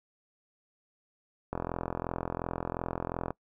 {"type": "click train", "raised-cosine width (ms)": 1, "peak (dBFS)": -18, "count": 77, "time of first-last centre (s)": [1.53, 3.306], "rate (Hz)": 42.8, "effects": ["noise-tail reverb RT60 0.1 s tail -23 dB re dry"]}